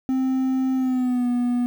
triangle tone with pitch glide, 261.6 to 244.1 Hz, C4 to B3, 0 to -20 cents, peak -17 dBFS, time 0.09-1.66 s, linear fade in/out 0 ms, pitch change -120 cents, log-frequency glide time 0.75-1.28 s, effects 8-bit

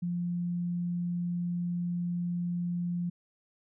sine tone, 174.7 Hz, F3, 1 cent sharp, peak -29 dBFS, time 0.02-3.1 s, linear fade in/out 10 ms, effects none

